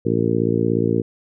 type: harmonic tone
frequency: 56.9 Hz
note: A#1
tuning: 41 cents flat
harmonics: 2 / 3 / 4 / 5 / 6 / 7 / 8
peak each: -24 / -24 / -24 / -24 / -24 / -24 / -24 dBFS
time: 0.05-1.02 s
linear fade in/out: 10 ms
effects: none